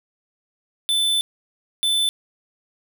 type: tone bursts at uneven times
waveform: square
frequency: 3520 Hz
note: A7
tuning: in tune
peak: -18 dBFS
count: 2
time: 0.89-1.21 / 1.83-2.09 s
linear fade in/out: 0 ms
effects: none